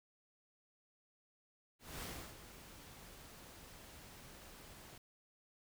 pink noise with ADSR envelope, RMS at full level -45 dBFS, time 1.79-4.98 s, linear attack 230 ms, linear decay 320 ms, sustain -11 dB, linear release 4 ms, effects none

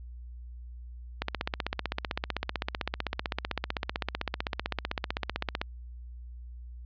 click train, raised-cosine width 0.3 ms, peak -13 dBFS, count 70, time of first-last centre 1.22-5.615 s, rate 15.7 Hz, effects added 60 Hz sine -41 dBFS peak until 6.85 s + resampled to 11025 Hz

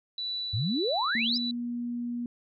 sine tone with tremolo, 3958 Hz, B7, 3 cents sharp, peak -30 dBFS, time 0.18-1.51 s, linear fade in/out 2 ms, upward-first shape sine, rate 1.7 Hz, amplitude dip 30%
sine exponential sweep, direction up, 92 to 5430 Hz, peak -26 dBFS, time 0.53-1.38 s, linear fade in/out 10 ms
sine tone with pitch glide, 230 to 239.9 Hz, A#3 to A#3, -23 to +50 cents, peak -30 dBFS, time 1.15-2.26 s, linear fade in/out 2 ms, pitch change +73 cents, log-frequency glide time 1.26-1.35 s
effects none

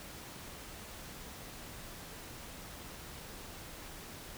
silence, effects pink hiss -48 dBFS RMS until 4.37 s

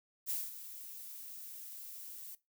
violet noise with ADSR envelope, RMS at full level -35 dBFS, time 0.26-2.35 s, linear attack 44 ms, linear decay 200 ms, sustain -13 dB, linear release 3 ms, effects noise-tail reverb RT60 0.2 s tail -18 dB re dry

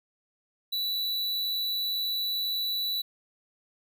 square tone, 3951 Hz, B7, in tune, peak -28 dBFS, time 0.72-3.02 s, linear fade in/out 10 ms, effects none

